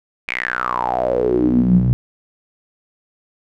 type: tone with band-pass filter sweep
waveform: sawtooth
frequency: 61.6 Hz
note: B1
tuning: 4 cents flat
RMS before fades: -17 dBFS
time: 0.28-1.93 s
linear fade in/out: 0 ms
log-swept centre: 2400 to 130 Hz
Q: 9.3
effects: none